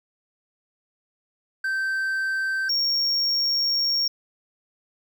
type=tone pair in turn; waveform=triangle; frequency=1555 / 5541 Hz; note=G6 / F8; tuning=-14 / -15 cents; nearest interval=octave + minor seventh; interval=2199 cents; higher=second; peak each=-21 / -19 dBFS; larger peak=second; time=1.64-2.69 / 2.69-4.08 s; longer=second; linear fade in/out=5 ms; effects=none